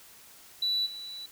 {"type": "tone with level steps", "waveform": "sine", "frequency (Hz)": 3951, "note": "B7", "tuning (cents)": 0, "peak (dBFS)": [-24, -38], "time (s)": [0.62, 1.26], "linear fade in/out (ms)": 5, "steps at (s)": 0.85, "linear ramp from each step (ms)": 20, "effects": ["tanh soft clip ceiling -22 dBFS", "white hiss -53 dBFS RMS until 1.31 s"]}